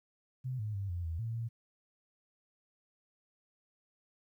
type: tone with pitch steps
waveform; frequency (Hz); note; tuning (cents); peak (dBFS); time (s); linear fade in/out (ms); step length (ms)
sine; 128.5 / 106.7 / 98.7 / 87.5 / 82 / 113.9 / 115.3; C3 / G#2 / G2 / F2 / E2 / A#2 / A#2; -31 / +47 / +12 / +4 / -9 / -40 / -19; -34; 0.44-1.49; 20; 150
effects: 12-bit

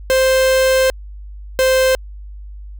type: tone pair in turn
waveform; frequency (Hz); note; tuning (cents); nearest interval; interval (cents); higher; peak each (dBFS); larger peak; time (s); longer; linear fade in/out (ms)
45% pulse; 523.3 / 521.4; C5 / C5; 0 / -6; unison; 6; first; -11; neither; 0.1-0.9 / 1.59-1.95; first; 0
effects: added 50 Hz sine -30 dBFS peak until 2.79 s

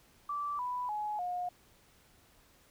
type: tone with pitch steps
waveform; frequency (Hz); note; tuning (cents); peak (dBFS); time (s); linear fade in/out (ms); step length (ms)
sine; 1164 / 990.2 / 842.3 / 716.5; D6 / B5 / G#5 / F5; -16 / +4 / +24 / +44; -33; 0.29-1.49; 5; 300
effects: pink hiss -64 dBFS RMS until 2.7 s

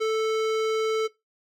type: tone with hard clipping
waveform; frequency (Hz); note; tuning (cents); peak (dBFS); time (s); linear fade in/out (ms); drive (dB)
sine; 440; A4; 0; -24; 0-1.08; 20; 18
effects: noise-tail reverb RT60 0.2 s tail -20 dB re dry

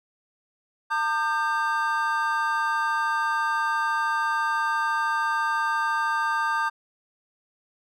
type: tone cluster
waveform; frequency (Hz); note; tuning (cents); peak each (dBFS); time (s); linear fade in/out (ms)
triangle; 907 / 1206 / 1573; A#5 / D6 / G6; -48 / +46 / +6; -25; 0.9-6.7; 20
effects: none

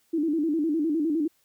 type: tone with vibrato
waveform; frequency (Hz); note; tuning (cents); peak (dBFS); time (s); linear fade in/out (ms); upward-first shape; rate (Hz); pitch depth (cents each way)
sine; 311.1; D#4; 0; -22; 0.13-1.28; 10; square; 9.8; 100
effects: white hiss -67 dBFS RMS until 1.44 s

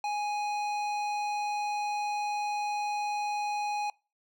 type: tone with hard clipping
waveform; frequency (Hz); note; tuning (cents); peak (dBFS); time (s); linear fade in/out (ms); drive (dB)
sine; 830.6; G#5; 0; -31; 0.04-3.9; 2; 13
effects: noise-tail reverb RT60 0.3 s tail -24 dB re dry

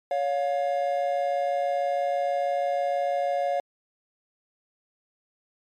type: tone pair together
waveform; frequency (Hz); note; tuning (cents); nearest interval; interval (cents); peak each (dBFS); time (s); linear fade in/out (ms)
triangle; 560.8 / 707; C#5 / F5; +20 / +21; major third; 401; -24; 0.11-3.6; 2
effects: MP3 64 kbps

